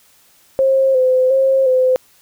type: tone with vibrato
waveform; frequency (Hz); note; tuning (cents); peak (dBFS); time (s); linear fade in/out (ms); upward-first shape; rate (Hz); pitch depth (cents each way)
sine; 523.3; C5; 0; -10; 0.59-1.96; 0; square; 1.4; 35
effects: white hiss -52 dBFS RMS until 2.21 s